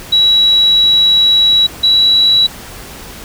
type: tone pair in turn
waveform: sine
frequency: 3900 / 3915 Hz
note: B7 / B7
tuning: -23 / -16 cents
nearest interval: unison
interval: 7 cents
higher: second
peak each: -6 dBFS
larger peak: neither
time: 0.12-1.67 / 1.83-2.47 s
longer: first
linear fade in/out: 10 ms
effects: pink hiss -31 dBFS RMS until 3.24 s